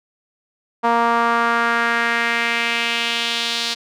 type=tone with band-pass filter sweep; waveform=sawtooth; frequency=233.6 Hz; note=A#3; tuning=4 cents sharp; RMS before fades=-19 dBFS; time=0.83-3.75 s; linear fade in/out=20 ms; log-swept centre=930 to 4200 Hz; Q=2.3; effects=none